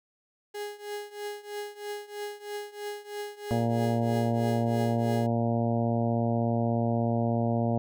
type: tone with tremolo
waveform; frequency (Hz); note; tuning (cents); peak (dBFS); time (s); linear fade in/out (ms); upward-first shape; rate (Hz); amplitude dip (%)
35% pulse; 413.4; G#4; -8; -30; 0.54-5.27; 10; triangle; 3.1; 90
type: harmonic tone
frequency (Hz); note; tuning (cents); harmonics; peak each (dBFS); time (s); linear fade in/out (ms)
116.54; A#2; 0; 1 / 2 / 3 / 4 / 5 / 6 / 7 / 8; -28 / -28 / -37 / -36 / -33 / -34 / -41 / -46; 3.51-7.78; 0
effects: none